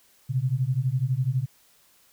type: beating tone pair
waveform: sine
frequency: 123.47 / 135.47 Hz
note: B2 / C#3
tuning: 0 / -39 cents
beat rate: 12 Hz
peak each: -25 dBFS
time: 0.29-1.46 s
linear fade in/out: 20 ms
effects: white hiss -60 dBFS RMS until 2.12 s